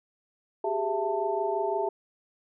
sine tone cluster, 387.1 / 412.9 / 666 / 888 Hz, G4 / G#4 / E5 / A5, -22 / -10 / +18 / +16 cents, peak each -31 dBFS, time 0.64-1.89 s, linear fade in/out 5 ms, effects none

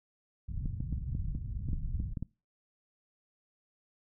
pink low-pass noise, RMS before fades -36 dBFS, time 0.48-2.14 s, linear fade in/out 10 ms, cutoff 140 Hz, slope 24 dB/octave
clicks, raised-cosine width 5 ms, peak -23 dBFS, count 10, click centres 0.658 / 0.805 / 0.927 / 1.151 / 1.351 / 1.688 / 1.732 / 2.001 / 2.172 / 2.226 s
effects noise-tail reverb RT60 0.3 s tail -24 dB re dry

